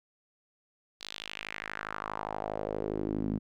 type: tone with band-pass filter sweep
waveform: sawtooth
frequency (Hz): 52.4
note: G#1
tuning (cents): +16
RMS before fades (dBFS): -36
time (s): 1-3.39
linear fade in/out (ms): 20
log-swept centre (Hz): 4200 to 220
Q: 2.8
effects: none